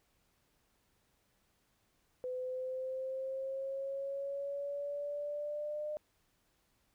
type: exponential sweep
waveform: sine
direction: up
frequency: 504 to 605 Hz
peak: -36 dBFS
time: 2.24-5.97 s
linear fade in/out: 0 ms
effects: pink hiss -75 dBFS RMS until 6.94 s